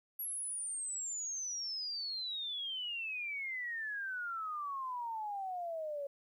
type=exponential sweep; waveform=sine; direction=down; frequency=11600 to 554.4 Hz; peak=-37 dBFS; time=0.19-6.07 s; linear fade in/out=5 ms; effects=12-bit